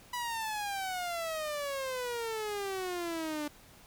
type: exponential sweep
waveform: sawtooth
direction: down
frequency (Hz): 987.8 to 292.8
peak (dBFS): -30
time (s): 0.13-3.48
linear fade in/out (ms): 5
effects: pink hiss -57 dBFS RMS until 3.86 s